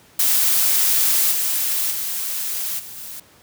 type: noise with level steps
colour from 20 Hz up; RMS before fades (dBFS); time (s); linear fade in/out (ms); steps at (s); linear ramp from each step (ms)
blue; -17 / -21 / -25 / -36 / -34; 0.19-3.2; 5; 1.31 / 1.9 / 2.78 / 2.96; 20
effects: pink hiss -51 dBFS RMS until 3.42 s + high-pass 80 Hz 12 dB/octave